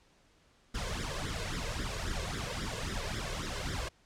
pink noise with flanger, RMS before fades -36 dBFS, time 0.74-3.89 s, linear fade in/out 10 ms, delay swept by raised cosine 0.55 to 1.95 ms, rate 3.7 Hz, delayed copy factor +0.8, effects pink hiss -66 dBFS RMS until 4.05 s + low-pass 7000 Hz 12 dB/octave

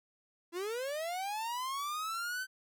45% pulse linear sweep, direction up, 329.6 to 1549 Hz, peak -35 dBFS, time 0.52-2.47 s, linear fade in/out 50 ms, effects none

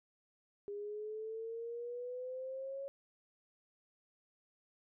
sine exponential sweep, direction up, 404.7 to 554.4 Hz, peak -40 dBFS, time 0.68-2.88 s, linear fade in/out 0 ms, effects none

